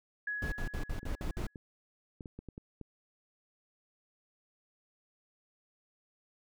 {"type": "tone with exponential decay", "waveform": "sine", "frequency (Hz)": 1679, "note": "G#6", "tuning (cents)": 18, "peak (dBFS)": -32, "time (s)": [0.27, 1.56], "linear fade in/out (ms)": 5, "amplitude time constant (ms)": 280}
{"type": "noise bursts", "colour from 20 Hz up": "brown", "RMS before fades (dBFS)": -35, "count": 7, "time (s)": [0.42, 1.468], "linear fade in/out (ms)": 2, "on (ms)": 100, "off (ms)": 58}
{"type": "clicks", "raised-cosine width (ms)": 3, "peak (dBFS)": -31, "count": 11, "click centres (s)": [1.031, 1.211, 1.304, 1.417, 1.558, 2.208, 2.258, 2.39, 2.487, 2.579, 2.813]}
{"effects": []}